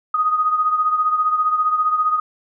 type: beating tone pair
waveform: sine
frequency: 1244.5 / 1259.5 Hz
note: D#6 / D#6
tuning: 0 / +21 cents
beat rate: 15 Hz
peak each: -16 / -23 dBFS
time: 0.14-2.2 s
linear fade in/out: 5 ms
effects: none